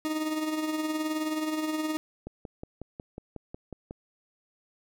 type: tone with tremolo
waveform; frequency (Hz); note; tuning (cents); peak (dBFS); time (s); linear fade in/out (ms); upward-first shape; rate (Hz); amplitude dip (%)
40% pulse; 310.6; D#4; -3; -25; 0.05-1.97; 0; triangle; 19; 55
type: click train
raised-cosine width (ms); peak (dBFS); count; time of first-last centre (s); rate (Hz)
2; -25; 10; 2.27-3.909; 5.49
effects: none